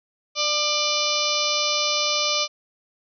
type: harmonic tone with a mistuned harmonic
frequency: 593 Hz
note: D5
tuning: 17 cents sharp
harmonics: 1 / 2 / 4 / 5 / 6 / 7 / 8 / 9 / 10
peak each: -29 / -29 / -29 / -29 / -29 / -29 / -29 / -29 / -29 dBFS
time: 0.35-2.48 s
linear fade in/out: 50 ms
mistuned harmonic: 2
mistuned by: +16 cents
effects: none